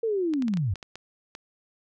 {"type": "linear sweep", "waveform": "sine", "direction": "down", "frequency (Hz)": [466.2, 82.41], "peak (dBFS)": -23, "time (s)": [0.03, 0.74], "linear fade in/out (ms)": 5}
{"type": "clicks", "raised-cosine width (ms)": 0.2, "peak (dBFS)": -22, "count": 9, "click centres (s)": [0.337, 0.423, 0.482, 0.538, 0.572, 0.757, 0.828, 0.956, 1.351]}
{"effects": []}